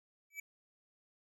square tone with exponential growth, 2300 Hz, D7, 37 cents flat, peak -38 dBFS, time 0.3-0.4 s, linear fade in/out 5 ms, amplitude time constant 21 ms, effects none

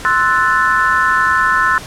sine chord, F# half-diminished seventh, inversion second, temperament equal, 1046.5 / 1318.5 / 1480 / 1760 Hz, C6 / E6 / F#6 / A6, 0 / 0 / 0 / 0 cents, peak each -16 dBFS, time 0.05-1.78 s, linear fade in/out 0 ms, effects pink hiss -31 dBFS RMS until 1.86 s + low-pass 10000 Hz 12 dB/octave

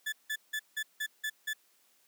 35% pulse tone bursts, 1735 Hz, A6, 25 cents flat, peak -30 dBFS, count 7, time 0.06-1.535 s, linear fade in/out 10 ms, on 65 ms, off 170 ms, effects white hiss -68 dBFS RMS until 2.07 s + high-pass 200 Hz 12 dB/octave

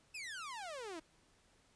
sawtooth exponential sweep, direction down, 2667 to 305.4 Hz, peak -40 dBFS, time 0.14-1 s, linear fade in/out 10 ms, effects pink hiss -70 dBFS RMS until 1.75 s + resampled to 22050 Hz

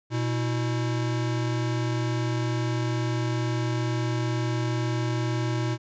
square tone pair together, 120.95 / 322.9 Hz, B2 / E4, -36 / -36 cents, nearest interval octave + perfect fourth, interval 1700 cents, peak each -26 / -32 dBFS, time 0.1-5.78 s, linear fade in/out 50 ms, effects resampled to 16000 Hz

